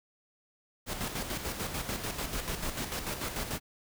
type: noise with tremolo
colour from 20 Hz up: pink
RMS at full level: -34 dBFS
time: 0.86-3.6 s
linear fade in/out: 50 ms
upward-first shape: square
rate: 6.8 Hz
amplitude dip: 50%
effects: none